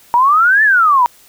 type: exponential two-way sweep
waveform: sine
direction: up then down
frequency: 932.3 to 1786 to 938 Hz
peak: -7 dBFS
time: 0.14-1.06 s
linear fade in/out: 0 ms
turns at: 0.63 s
effects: white hiss -46 dBFS RMS until 1.28 s